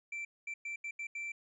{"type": "tone bursts at uneven times", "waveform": "triangle", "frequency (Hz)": 2342, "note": "D7", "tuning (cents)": -5, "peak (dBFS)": -36, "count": 6, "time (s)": [[0.12, 0.25], [0.47, 0.54], [0.65, 0.76], [0.84, 0.91], [0.99, 1.07], [1.15, 1.32]], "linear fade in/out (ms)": 5, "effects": ["resampled to 22050 Hz"]}